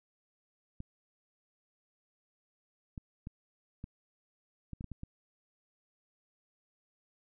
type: clicks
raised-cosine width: 5 ms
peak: -29 dBFS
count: 9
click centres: 0.804 / 2.978 / 3.271 / 3.841 / 4.733 / 4.809 / 4.843 / 4.917 / 5.034 s
effects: none